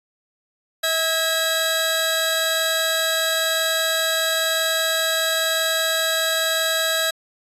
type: tone cluster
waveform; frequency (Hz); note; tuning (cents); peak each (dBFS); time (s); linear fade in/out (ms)
sawtooth; 645 / 1635 / 3891; E5 / G#6 / B7; -38 / -28 / -27; -20; 0.83-7.11; 10
effects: resampled to 32000 Hz